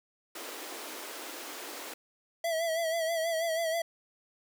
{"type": "high-pass noise", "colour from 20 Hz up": "pink", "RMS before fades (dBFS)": -42, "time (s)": [0.35, 1.94], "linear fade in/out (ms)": 5, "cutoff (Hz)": 280, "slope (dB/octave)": 48}
{"type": "tone with vibrato", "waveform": "square", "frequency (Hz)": 657, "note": "E5", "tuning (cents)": -6, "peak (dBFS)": -29, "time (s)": [2.44, 3.82], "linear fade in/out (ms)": 5, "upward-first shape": "sine", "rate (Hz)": 6.2, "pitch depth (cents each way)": 53}
{"effects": []}